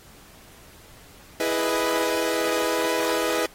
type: chord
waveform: sawtooth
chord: E major seventh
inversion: none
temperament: equal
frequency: 329.6 / 415.3 / 493.9 / 622.3 Hz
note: E4 / G#4 / B4 / D#5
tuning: 0 / 0 / 0 / 0 cents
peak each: -24 / -25 / -22 / -25 dBFS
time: 1.4-3.46 s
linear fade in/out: 2 ms
effects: pink hiss -50 dBFS RMS until 3.54 s + AAC 48 kbps